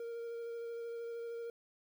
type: tone with vibrato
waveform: triangle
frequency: 466.2 Hz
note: A#4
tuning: in tune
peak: -38 dBFS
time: 0-1.5 s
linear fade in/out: 2 ms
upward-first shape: sine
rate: 13 Hz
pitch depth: 12 cents each way
effects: 11-bit